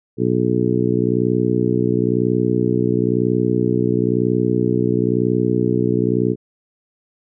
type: harmonic tone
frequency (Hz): 61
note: B1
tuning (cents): -21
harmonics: 2 / 3 / 4 / 5 / 6 / 7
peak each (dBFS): -22 / -22 / -22 / -22 / -22 / -22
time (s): 0.17-6.36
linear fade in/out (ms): 50
effects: none